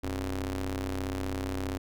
sawtooth ring-modulated tone, 96.8 Hz, G2, 21 cents flat, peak -24 dBFS, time 0.03-1.78 s, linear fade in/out 10 ms, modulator 176 Hz, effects none

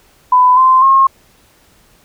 sine tone with pitch steps, 1001 / 1038.1 / 1076.6 Hz, B5 / C6 / C6, +23 / -14 / +49 cents, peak -5 dBFS, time 0.32-1.07 s, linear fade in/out 5 ms, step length 250 ms, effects pink hiss -50 dBFS RMS until 2.04 s

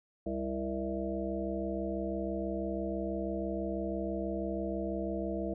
harmonic tone with a mistuned harmonic, 66.1 Hz, C2, 18 cents sharp, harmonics 1 / 3 / 5 / 7 / 9 / 10, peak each -41 / -38 / -37 / -41 / -41 / -40 dBFS, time 0.26-5.54 s, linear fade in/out 5 ms, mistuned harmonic 7, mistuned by +15 cents, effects none

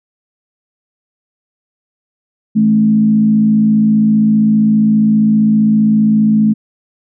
sine tone with frequency modulation, 215.2 Hz, A3, 38 cents flat, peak -7 dBFS, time 2.55-6.54 s, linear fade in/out 20 ms, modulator 55.1 Hz, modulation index 0.47, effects none

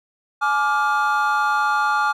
triangle chord, D diminished, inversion second, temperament just, 845.8 / 1174.7 / 1409.6 Hz, Ab5 / D6 / F6, +31 / 0 / +16 cents, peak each -19 dBFS, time 0.41-2.13 s, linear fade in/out 20 ms, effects tanh soft clip ceiling -7 dBFS

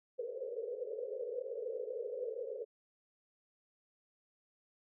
white band-pass noise, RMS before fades -41 dBFS, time 0.18-2.65 s, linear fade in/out 20 ms, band 430 to 530 Hz, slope 96 dB/octave, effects none

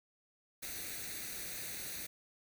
white noise with comb filter, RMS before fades -43 dBFS, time 0.62-2.07 s, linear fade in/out 10 ms, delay 0.48 ms, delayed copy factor +0.65, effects none

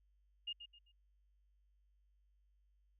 sine tone with echo, 2839 Hz, F7, 28 cents sharp, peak -39 dBFS, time 0.47-0.53 s, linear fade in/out 10 ms, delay 130 ms, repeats 3, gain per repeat -10 dB, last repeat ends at 0.92 s, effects added 50 Hz sine -70 dBFS peak until 2.99 s

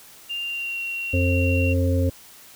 sine tone with pitch glide, 2794 to 2744 Hz, F7 to F7, 0 to -31 cents, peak -26 dBFS, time 0.29-1.74 s, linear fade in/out 20 ms, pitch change -31 cents, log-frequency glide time 0.39-0.79 s
harmonic tone, 88.6 Hz, F2, 25 cents sharp, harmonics 1 / 3 / 5 / 6, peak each -19 / -25 / -32 / -27 dBFS, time 1.13-2.1 s, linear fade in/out 10 ms
effects white hiss -47 dBFS RMS until 2.55 s

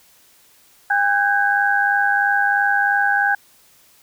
sine tone cluster, 806 / 1524 / 1627 Hz, G5 / G6 / G#6, +48 / -49 / -36 cents, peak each -19 dBFS, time 0.9-3.35 s, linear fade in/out 5 ms, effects white hiss -53 dBFS RMS until 4.02 s

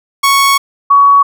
sawtooth / sine tone pair in turn, 1108.7 / 1124.8 Hz, C#6 / C#6, 0 / +25 cents, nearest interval unison, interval 25 cents, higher second, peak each -3 dBFS, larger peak neither, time 0.23-0.58 / 0.9-1.23 s, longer first, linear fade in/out 10 ms, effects none

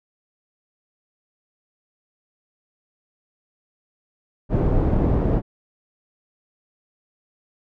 pink low-pass noise, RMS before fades -19 dBFS, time 4.49-5.42 s, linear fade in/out 50 ms, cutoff 480 Hz, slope 12 dB/octave, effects none

